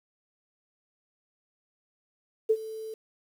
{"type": "tone with ADSR envelope", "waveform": "sine", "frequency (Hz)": 440, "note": "A4", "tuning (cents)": 0, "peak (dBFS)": -17, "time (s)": [2.49, 2.94], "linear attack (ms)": 15, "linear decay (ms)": 56, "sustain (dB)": -18, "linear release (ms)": 3, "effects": ["9-bit"]}